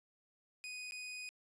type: tone with dropouts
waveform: sawtooth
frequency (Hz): 2489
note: D#7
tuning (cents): 0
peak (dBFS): -40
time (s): 0.64-1.29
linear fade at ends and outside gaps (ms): 0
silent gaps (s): 0.91-0.921
effects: resampled to 22050 Hz